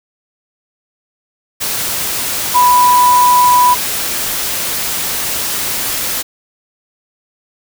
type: tone in noise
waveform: sine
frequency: 987.8 Hz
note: B5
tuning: in tune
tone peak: -6 dBFS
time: 2.54-3.75 s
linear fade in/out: 20 ms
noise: white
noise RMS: -18 dBFS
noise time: 1.6-6.23 s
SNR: +9 dB
effects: none